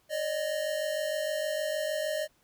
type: tone pair together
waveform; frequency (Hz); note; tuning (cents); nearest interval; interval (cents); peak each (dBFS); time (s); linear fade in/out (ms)
square; 570 / 616.5; C#5 / D#5; +48 / -16; minor second; 136; -36 / -31; 0.09-2.28; 50
effects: pink hiss -68 dBFS RMS until 2.43 s